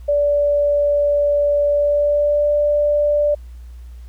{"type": "tone with pitch glide", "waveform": "sine", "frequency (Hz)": [580, 588.1], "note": ["D5", "D5"], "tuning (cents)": [-22, 2], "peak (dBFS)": -13, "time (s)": [0.08, 3.35], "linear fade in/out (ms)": 10, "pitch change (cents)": 24, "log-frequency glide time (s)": [1.68, 2.5], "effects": ["added 60 Hz sine -33 dBFS peak until 4.08 s", "pink hiss -57 dBFS RMS until 4.08 s"]}